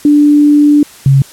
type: tone pair in turn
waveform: sine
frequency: 293.7 / 136.58 Hz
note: D4 / C#3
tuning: 0 / -25 cents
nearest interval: octave + minor second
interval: 1325 cents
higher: first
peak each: -3 dBFS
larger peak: neither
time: 0.05-0.83 / 1.06-1.22 s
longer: first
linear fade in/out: 2 ms
effects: white hiss -36 dBFS RMS until 1.32 s + low-pass 12000 Hz 12 dB/octave